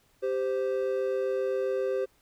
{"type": "tone pair together", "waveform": "triangle", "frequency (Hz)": [392.4, 520], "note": ["G4", "C5"], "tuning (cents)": [2, -11], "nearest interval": "perfect fourth", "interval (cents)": 487, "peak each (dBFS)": -27, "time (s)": [0.22, 2.06], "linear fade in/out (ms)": 20, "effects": ["pink hiss -66 dBFS RMS until 2.21 s"]}